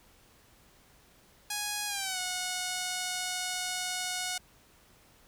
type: tone with pitch glide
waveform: 5% pulse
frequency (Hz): 830 to 731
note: G#5 to F#5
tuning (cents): -1 to -21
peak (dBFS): -20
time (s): 1.5-4.38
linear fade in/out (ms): 5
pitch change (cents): -220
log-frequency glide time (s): 1.87-2.19
effects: pink hiss -61 dBFS RMS until 5.27 s